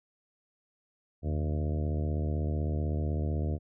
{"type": "harmonic tone with a mistuned harmonic", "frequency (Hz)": 75.9, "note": "D#2", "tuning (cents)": -42, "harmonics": [1, 2, 3, 4, 5, 6, 7, 8, 9], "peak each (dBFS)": [-29, -35, -39, -41, -43, -45, -46, -47, -48], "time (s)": [1.22, 3.59], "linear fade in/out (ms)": 50, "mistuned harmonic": 1, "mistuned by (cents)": 140, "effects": []}